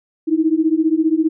sine beating tone pair, 311.1 / 326.1 Hz, D#4 / E4, 0 / -19 cents, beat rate 15 Hz, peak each -16 dBFS, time 0.27-1.29 s, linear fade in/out 20 ms, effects none

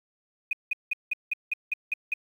sine tone bursts, 2489 Hz, D#7, in tune, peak -23 dBFS, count 9, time 0.51-2.139 s, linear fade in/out 5 ms, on 21 ms, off 180 ms, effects 9-bit

